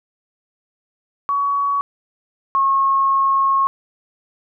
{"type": "tone pair in turn", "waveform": "sine", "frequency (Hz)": [1125, 1087.9], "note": ["C#6", "C#6"], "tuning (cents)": [25, -33], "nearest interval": "minor second", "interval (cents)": 58, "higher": "first", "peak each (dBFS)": [-16, -13], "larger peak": "second", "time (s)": [[1.29, 1.81], [2.55, 3.67]], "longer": "second", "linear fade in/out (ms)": 0, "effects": []}